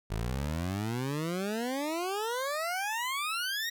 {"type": "exponential sweep", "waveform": "20% pulse", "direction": "up", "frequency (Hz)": [51.3, 1915], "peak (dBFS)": -26, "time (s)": [0.1, 3.7], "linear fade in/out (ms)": 10, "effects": []}